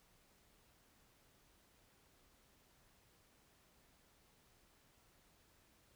silence, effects pink hiss -71 dBFS RMS until 5.95 s

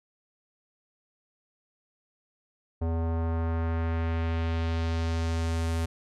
square tone with low-pass filter sweep, 82.41 Hz, E2, in tune, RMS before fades -28 dBFS, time 2.81-5.86 s, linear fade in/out 10 ms, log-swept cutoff 710 to 11000 Hz, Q 1.1, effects none

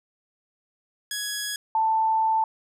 10% pulse / sine tone pair in turn, 1671 / 885.2 Hz, G#6 / A5, +10 / +10 cents, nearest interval major seventh, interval 1100 cents, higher first, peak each -19 dBFS, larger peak neither, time 1.11-1.56 / 1.75-2.44 s, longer second, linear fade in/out 2 ms, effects none

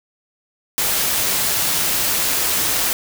white noise, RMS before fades -19 dBFS, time 0.78-2.93 s, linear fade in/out 0 ms, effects none

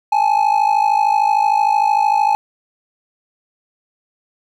triangle ring-modulated tone, 844 Hz, G#5, 28 cents sharp, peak -7 dBFS, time 0.12-2.35 s, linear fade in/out 0 ms, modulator 26.6 Hz, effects none

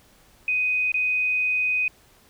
sine tone with dropouts, 2500 Hz, D#7, 8 cents sharp, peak -20 dBFS, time 0.48-1.88 s, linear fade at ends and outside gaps 2 ms, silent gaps 0.919-0.942 s, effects pink hiss -56 dBFS RMS until 2.29 s

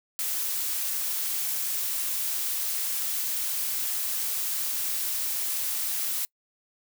blue noise, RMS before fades -29 dBFS, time 0.19-6.25 s, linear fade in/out 0 ms, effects noise-tail reverb RT60 0.1 s tail -26 dB re dry

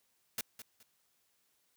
white noise with echo, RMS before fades -36 dBFS, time 0.38-0.41 s, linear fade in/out 2 ms, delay 210 ms, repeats 2, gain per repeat -12 dB, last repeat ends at 0.83 s, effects white hiss -75 dBFS RMS until 1.76 s + high-pass 60 Hz 12 dB/octave

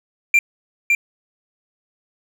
triangle tone with echo, 2371 Hz, D7, 16 cents sharp, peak -8 dBFS, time 0.34-0.39 s, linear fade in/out 2 ms, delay 560 ms, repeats 1, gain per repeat -3 dB, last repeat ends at 0.95 s, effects none

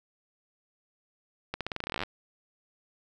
accelerating click train, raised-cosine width 0.3 ms, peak -16 dBFS, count 18, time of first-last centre 1.54-2.035 s, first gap 67 ms, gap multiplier 0.88, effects none

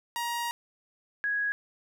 sawtooth / sine tone pair in turn, 945 / 1661.3 Hz, A#5 / G#6, +23 / 0 cents, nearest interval minor seventh, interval 977 cents, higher second, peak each -26 dBFS, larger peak neither, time 0.16-0.51 / 1.24-1.52 s, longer first, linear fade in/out 0 ms, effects none

